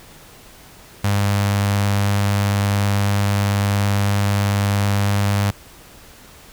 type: tone with notch filter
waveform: sawtooth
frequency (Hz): 101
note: G#2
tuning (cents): -48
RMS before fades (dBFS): -18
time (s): 1.04-5.51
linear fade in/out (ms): 5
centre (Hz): 350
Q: 1.2
effects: pink hiss -44 dBFS RMS until 6.52 s